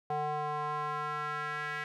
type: tone with band-pass filter sweep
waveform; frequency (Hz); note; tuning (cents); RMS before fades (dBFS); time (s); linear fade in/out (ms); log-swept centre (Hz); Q
square; 149.8; D3; +35; -35; 0.1-1.84; 2; 750 to 1800; 3.1
effects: none